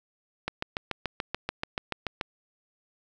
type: click train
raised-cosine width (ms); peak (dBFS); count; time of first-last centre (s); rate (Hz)
0.3; -13; 13; 0.48-2.212; 6.93
effects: none